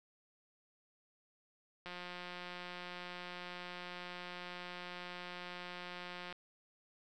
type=click train; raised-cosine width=0.3 ms; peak=-30 dBFS; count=796; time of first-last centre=1.86-6.326 s; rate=178 Hz; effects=none